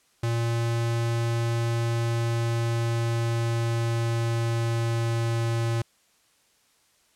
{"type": "tone with pitch glide", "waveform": "square", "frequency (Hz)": [116.54, 115.67], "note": ["A#2", "A#2"], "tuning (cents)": [0, -13], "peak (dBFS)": -24, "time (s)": [0.23, 5.82], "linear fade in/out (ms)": 5, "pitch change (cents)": -13, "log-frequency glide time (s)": [1.76, 5.42], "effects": ["white hiss -64 dBFS RMS until 7.15 s", "low-pass 10000 Hz 12 dB/octave"]}